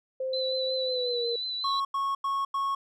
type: tone with pitch glide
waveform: sine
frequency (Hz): 522 to 470.5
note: C5 to A#4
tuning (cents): -4 to +16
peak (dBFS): -28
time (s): 0.2-1.36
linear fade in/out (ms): 5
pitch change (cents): -180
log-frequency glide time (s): 0.81-1.25
type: tone with vibrato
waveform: sine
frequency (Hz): 4000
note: B7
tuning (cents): +21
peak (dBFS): -30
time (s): 0.33-1.8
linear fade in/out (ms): 5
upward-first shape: sine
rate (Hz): 5.5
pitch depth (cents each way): 28
type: tone bursts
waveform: triangle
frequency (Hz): 1100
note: C#6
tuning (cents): -14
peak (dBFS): -24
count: 4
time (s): 1.64-2.75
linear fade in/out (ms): 5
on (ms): 210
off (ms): 90
effects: none